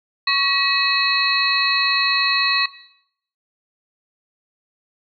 sine tone cluster, 1114 / 1921 / 2558 / 3955 / 4289 Hz, C#6 / B6 / D#7 / B7 / C8, +8 / -48 / +47 / +2 / +42 cents, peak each -22 dBFS, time 0.27-2.66 s, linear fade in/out 5 ms, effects noise-tail reverb RT60 0.7 s tail -17 dB re dry

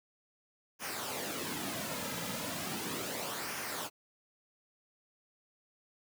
pink noise with flanger, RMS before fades -38 dBFS, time 0.79-3.9 s, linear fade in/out 50 ms, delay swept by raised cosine 0.25 to 2.75 ms, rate 0.36 Hz, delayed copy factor -0.55, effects high-pass 150 Hz 12 dB/octave

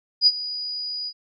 sine tone with ADSR envelope, 4914 Hz, D#8, 22 cents flat, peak -10 dBFS, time 0.21-1.13 s, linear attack 56 ms, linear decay 43 ms, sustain -17 dB, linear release 55 ms, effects none

